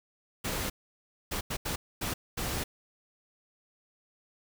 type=noise bursts at uneven times; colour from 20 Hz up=pink; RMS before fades=-33 dBFS; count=6; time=0.44-0.7 / 1.31-1.41 / 1.5-1.57 / 1.65-1.76 / 2.01-2.14 / 2.37-2.64 s; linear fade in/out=10 ms; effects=none